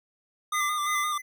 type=tone with vibrato; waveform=square; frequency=1200 Hz; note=D6; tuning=37 cents sharp; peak=-27 dBFS; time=0.52-1.18 s; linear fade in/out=5 ms; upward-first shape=square; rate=5.8 Hz; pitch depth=31 cents each way
type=tone with tremolo; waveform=square; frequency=2036 Hz; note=C7; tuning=48 cents flat; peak=-28 dBFS; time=0.53-1.22 s; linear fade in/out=20 ms; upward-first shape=sine; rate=2.9 Hz; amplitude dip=90%
effects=none